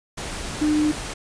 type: tone in noise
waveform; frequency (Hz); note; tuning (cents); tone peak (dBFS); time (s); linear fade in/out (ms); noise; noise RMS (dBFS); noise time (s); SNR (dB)
sine; 302.5; D#4; -49; -17; 0.61-0.92; 10; pink; -31; 0.17-1.14; +11
effects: resampled to 22050 Hz